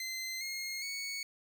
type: tone with pitch steps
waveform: 20% pulse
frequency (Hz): 2065 / 2143 / 2223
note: C7 / C7 / C#7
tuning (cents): -23 / +41 / +4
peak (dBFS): -32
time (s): 0-1.23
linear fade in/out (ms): 2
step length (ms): 410
effects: none